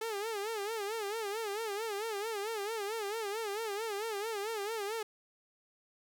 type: tone with vibrato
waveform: sawtooth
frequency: 426.2 Hz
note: G#4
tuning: 45 cents sharp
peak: -31 dBFS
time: 0.01-5.03 s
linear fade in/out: 5 ms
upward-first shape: sine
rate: 4.5 Hz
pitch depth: 130 cents each way
effects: none